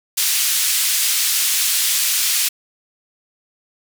white band-pass noise, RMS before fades -18 dBFS, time 0.17-2.49 s, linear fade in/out 10 ms, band 2400 to 13000 Hz, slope 12 dB/octave, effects none

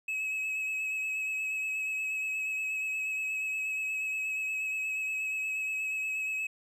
triangle tone with vibrato, 2571 Hz, E7, 44 cents flat, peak -29 dBFS, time 0.08-6.47 s, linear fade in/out 5 ms, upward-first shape sine, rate 8.4 Hz, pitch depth 20 cents each way, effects none

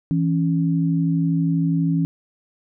sine tone pair together, 164.76 / 277.1 Hz, E3 / C#4, -1 / -1 cents, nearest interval major sixth, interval 900 cents, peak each -18 / -22 dBFS, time 0.11-2.05 s, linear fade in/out 0 ms, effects none

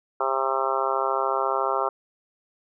harmonic tone, 133.9 Hz, C3, 40 cents sharp, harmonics 3 / 4 / 5 / 6 / 7 / 8 / 9 / 10, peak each -30 / -30 / -30 / -30 / -30 / -30 / -30 / -30 dBFS, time 0.2-1.89 s, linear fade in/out 5 ms, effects none

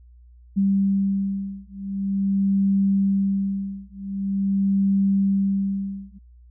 sine beating tone pair, 196 / 196.45 Hz, G3 / G3, 0 / +4 cents, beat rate 0.45 Hz, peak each -22 dBFS, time 0.56-6.19 s, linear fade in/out 20 ms, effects added 60 Hz sine -46 dBFS peak until 6.5 s

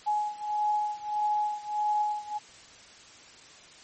sine beating tone pair, 840 / 841.6 Hz, G#5 / G#5, +19 / +23 cents, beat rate 1.6 Hz, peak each -28 / -30 dBFS, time 0.06-2.39 s, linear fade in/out 20 ms, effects white hiss -51 dBFS RMS until 3.83 s + MP3 32 kbps

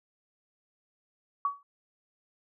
sine tone with exponential decay, 1131 Hz, C#6, 34 cents sharp, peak -22 dBFS, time 1.45-1.63 s, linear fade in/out 2 ms, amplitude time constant 37 ms, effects none

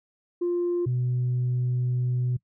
sine tone pair in turn, 350 / 124.46 Hz, F4 / B2, +4 / +14 cents, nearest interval octave + tritone, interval 1790 cents, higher first, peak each -21 dBFS, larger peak neither, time 0.41-0.86 / 0.86-2.37 s, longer second, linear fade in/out 10 ms, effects noise-tail reverb RT60 0.1 s tail -22 dB re dry + tanh soft clip ceiling -20 dBFS

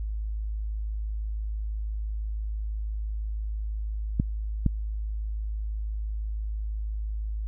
clicks, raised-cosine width 5 ms, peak -10 dBFS, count 2, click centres 4.199 / 4.663 s, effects added 53 Hz sine -28 dBFS peak until 7.47 s

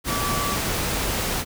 sine tone in noise, 1153 Hz, D6, 32 cents flat, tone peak -27 dBFS, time 0.07-0.58 s, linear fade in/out 50 ms, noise pink, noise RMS -25 dBFS, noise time 0.04-1.45 s, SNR -5 dB, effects none

